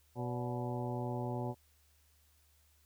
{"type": "harmonic tone with a mistuned harmonic", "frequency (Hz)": 122.9, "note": "B2", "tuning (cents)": -8, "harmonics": [1, 2, 3, 4, 5, 6, 7, 8], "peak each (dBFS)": [-38, -42, -43, -48, -45, -47, -45, -53], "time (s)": [0.15, 1.55], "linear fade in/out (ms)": 50, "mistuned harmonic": 5, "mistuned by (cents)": -94, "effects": ["added 74 Hz sine -68 dBFS peak until 2.85 s", "white hiss -71 dBFS RMS until 2.85 s"]}